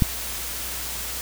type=click; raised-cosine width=5 ms; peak=-5 dBFS; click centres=0.022 s; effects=added 60 Hz sine -39 dBFS peak until 1.21 s + white hiss -31 dBFS RMS until 1.21 s